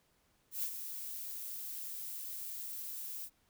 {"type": "noise with ADSR envelope", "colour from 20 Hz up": "violet", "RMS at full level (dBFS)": -35, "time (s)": [0.51, 3.3], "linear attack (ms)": 120, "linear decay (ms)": 65, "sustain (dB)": -8, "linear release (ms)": 63, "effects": ["pink hiss -73 dBFS RMS until 3.49 s"]}